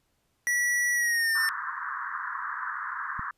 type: tone with pitch glide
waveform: square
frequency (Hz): 1942 to 1801.5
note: B6 to A6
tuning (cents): -30 to +40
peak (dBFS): -24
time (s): 0.47-1.49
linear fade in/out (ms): 0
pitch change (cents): -130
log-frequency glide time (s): 0.94-1.34
type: band-pass noise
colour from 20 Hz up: pink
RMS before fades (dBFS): -34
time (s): 1.35-3.31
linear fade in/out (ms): 5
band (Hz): 1000 to 1800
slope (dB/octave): 96
type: click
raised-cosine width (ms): 5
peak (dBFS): -27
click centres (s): 3.194
effects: pink hiss -73 dBFS RMS until 3.37 s + resampled to 32000 Hz